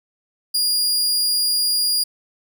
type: tone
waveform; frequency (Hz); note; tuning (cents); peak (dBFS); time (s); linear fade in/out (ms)
sawtooth; 4842; D#8; -48; -14; 0.54-2.04; 10
effects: none